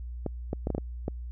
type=clicks; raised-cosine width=2 ms; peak=-16 dBFS; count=7; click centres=0.263 / 0.531 / 0.671 / 0.703 / 0.749 / 0.781 / 1.081 s; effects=added 60 Hz sine -35 dBFS peak until 1.31 s